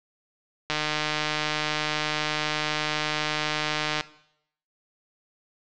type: click train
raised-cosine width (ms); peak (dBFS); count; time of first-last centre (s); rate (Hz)
0.2; -8; 504; 0.7-4.009; 152
effects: noise-tail reverb RT60 0.7 s tail -17 dB re dry + low-pass 5000 Hz 12 dB/octave